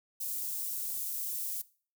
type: high-pass noise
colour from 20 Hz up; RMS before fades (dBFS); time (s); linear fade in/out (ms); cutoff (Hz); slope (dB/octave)
white; -36; 0.2-1.62; 10; 9800; 12
effects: noise-tail reverb RT60 0.4 s tail -19 dB re dry